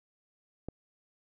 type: click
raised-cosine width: 2 ms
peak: -24 dBFS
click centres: 0.686 s
effects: none